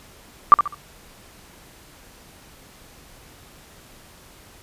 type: tone with echo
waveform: sine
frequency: 1174.7 Hz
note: D6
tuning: in tune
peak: -3 dBFS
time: 0.52-0.54 s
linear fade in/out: 0 ms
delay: 68 ms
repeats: 3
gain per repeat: -10 dB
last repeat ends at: 0.744 s
effects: pink hiss -48 dBFS RMS until 4.62 s + resampled to 32000 Hz